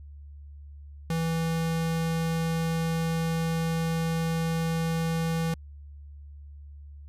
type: tone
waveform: square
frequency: 164.1 Hz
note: E3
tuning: 8 cents flat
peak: -26 dBFS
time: 1.1-5.54 s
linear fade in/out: 2 ms
effects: added 72 Hz sine -42 dBFS peak until 7.08 s + resampled to 32000 Hz